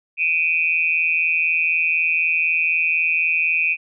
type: tone with amplitude modulation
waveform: sine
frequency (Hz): 2489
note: D#7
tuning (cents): 0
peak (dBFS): -12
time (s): 0.17-3.77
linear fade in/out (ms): 50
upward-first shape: sine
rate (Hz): 164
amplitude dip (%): 95
effects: none